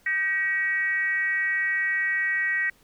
sine tone with frequency modulation, 1905 Hz, A#6, 37 cents sharp, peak -22 dBFS, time 0.06-2.7 s, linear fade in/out 5 ms, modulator 345 Hz, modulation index 0.68, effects pink hiss -60 dBFS RMS until 2.83 s

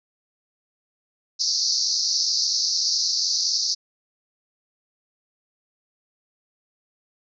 pink band-pass noise, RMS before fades -23 dBFS, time 1.39-3.75 s, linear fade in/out 20 ms, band 4300 to 6000 Hz, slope 96 dB/octave, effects none

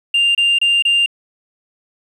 sine tone bursts, 2794 Hz, F7, in tune, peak -9 dBFS, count 4, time 0.14-1.061 s, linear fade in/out 5 ms, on 210 ms, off 27 ms, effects tanh soft clip ceiling -9 dBFS + 8-bit

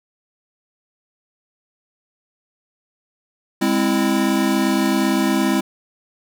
square chord, Ab augmented, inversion none, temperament equal with one note detuned, 204 / 261.6 / 329.6 Hz, Ab3 / C4 / E4, -31 / 0 / 0 cents, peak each -21 / -21 / -21 dBFS, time 3.61-5.61 s, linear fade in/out 10 ms, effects none

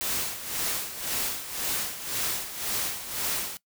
white noise with tremolo, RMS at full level -28 dBFS, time 0.01-3.57 s, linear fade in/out 0 ms, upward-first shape sine, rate 1.9 Hz, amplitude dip 70%, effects noise-tail reverb RT60 0.1 s tail -20 dB re dry

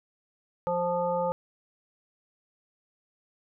harmonic tone, 175.4 Hz, F3, 8 cents sharp, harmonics 1 / 3 / 5 / 7, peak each -36 / -27 / -30 / -37 dBFS, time 0.67-1.32 s, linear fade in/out 0 ms, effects none

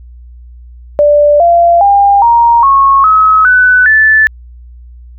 sine tone with pitch steps, 587.3 / 686.4 / 802.3 / 937.7 / 1095.9 / 1280.9 / 1497.1 / 1749.8 Hz, D5 / F5 / G5 / A#5 / C#6 / D#6 / F#6 / A6, 0 / -30 / +40 / +10 / -20 / +50 / +20 / -10 cents, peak -3 dBFS, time 0.99-4.27 s, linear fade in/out 0 ms, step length 410 ms, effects added 60 Hz sine -30 dBFS peak until 5.18 s

